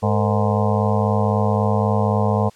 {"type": "harmonic tone with a mistuned harmonic", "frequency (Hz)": 103.83, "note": "G#2", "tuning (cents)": 0, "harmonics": [1, 2, 4, 5, 6, 7, 8, 9, 10], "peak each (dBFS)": [-19, -22, -25, -26, -27, -27, -28, -29, -29], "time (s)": [0.02, 2.5], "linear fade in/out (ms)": 20, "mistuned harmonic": 4, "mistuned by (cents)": 140, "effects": ["white hiss -52 dBFS RMS until 2.55 s", "low-pass 8000 Hz 12 dB/octave"]}